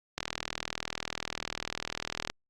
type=click train; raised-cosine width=0.2 ms; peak=-14 dBFS; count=86; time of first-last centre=0.18-2.3 s; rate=40.1 Hz; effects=Opus 48 kbps